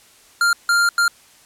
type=tone bursts at uneven times; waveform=square; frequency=1396.9 Hz; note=F6; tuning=in tune; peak=-14 dBFS; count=3; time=0.41-0.53 / 0.69-0.89 / 0.98-1.08 s; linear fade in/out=2 ms; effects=white hiss -50 dBFS RMS until 1.45 s + low-pass 11000 Hz 12 dB/octave